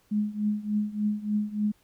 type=tone with tremolo; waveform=sine; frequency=209.8 Hz; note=G#3; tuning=18 cents sharp; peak=-21 dBFS; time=0.11-1.72 s; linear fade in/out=10 ms; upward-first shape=triangle; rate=3.4 Hz; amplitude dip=90%; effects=pink hiss -65 dBFS RMS until 1.83 s